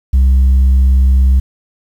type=tone; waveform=sine; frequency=65.5 Hz; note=C2; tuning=2 cents sharp; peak=-3 dBFS; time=0.13-1.4 s; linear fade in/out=10 ms; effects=tanh soft clip ceiling -5 dBFS + 7-bit